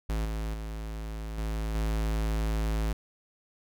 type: tone with level steps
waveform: square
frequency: 54.1 Hz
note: A1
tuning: 29 cents flat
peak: -28 / -31 / -35 / -30 / -27 dBFS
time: 0.09-2.93 s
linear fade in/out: 5 ms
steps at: 0.25 / 0.54 / 1.38 / 1.75 s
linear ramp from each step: 2 ms
effects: none